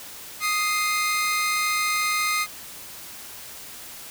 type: tone pair together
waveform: sawtooth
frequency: 1244.9 / 2093 Hz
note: D#6 / C7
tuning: +1 / 0 cents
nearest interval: major sixth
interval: 899 cents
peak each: -21 dBFS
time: 0.4-2.47 s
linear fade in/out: 50 ms
effects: white hiss -40 dBFS RMS until 4.1 s